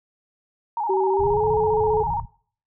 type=tone with vibrato; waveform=sine; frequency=880 Hz; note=A5; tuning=in tune; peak=-22 dBFS; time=0.77-2.2 s; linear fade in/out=2 ms; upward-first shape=square; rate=15 Hz; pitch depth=93 cents each way
type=tone with pitch glide; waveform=sine; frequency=382.9 to 432.3 Hz; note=G4 to A4; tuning=-41 to -31 cents; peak=-19 dBFS; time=0.89-2.03 s; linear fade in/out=10 ms; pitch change=+210 cents; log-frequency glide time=1.11-1.45 s
type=low-pass noise; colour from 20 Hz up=white; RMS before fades=-32 dBFS; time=1.19-2.26 s; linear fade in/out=10 ms; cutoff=170 Hz; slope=96 dB/octave
effects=noise-tail reverb RT60 0.5 s tail -22 dB re dry